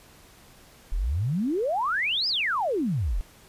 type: exponential two-way sweep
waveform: sine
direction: up then down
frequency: 34.96 to 5230 to 34.96 Hz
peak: -23 dBFS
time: 0.92-3.21 s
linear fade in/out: 0 ms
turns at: 2.28 s
effects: pink hiss -53 dBFS RMS until 3.48 s + resampled to 32000 Hz